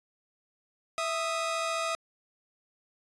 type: tone pair together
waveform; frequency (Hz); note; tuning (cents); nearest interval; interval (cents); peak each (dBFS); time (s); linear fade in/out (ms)
sawtooth; 659.3 / 1244.5; E5 / D#6; 0 / 0; major seventh; 1100; -28; 0.98-1.95; 0
effects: resampled to 22050 Hz